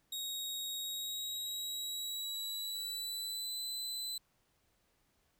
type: tone with pitch glide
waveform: sawtooth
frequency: 3771 to 4018 Hz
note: A#7 to B7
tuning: +19 to +29 cents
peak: -35 dBFS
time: 0.12-4.18 s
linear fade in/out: 5 ms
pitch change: +110 cents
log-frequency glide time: 0.78-3.63 s
effects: pink hiss -75 dBFS RMS until 5.39 s